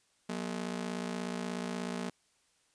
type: ring-modulated tone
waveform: sawtooth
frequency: 211.8 Hz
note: G#3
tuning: 34 cents sharp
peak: -28 dBFS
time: 0.29-2.1 s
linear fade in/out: 5 ms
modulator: 28.3 Hz
effects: white hiss -71 dBFS RMS until 2.74 s + resampled to 22050 Hz